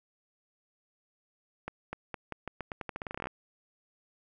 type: accelerating click train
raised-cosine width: 0.5 ms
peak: -21 dBFS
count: 20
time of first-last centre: 1.68-3.271 s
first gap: 250 ms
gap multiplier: 0.85
effects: none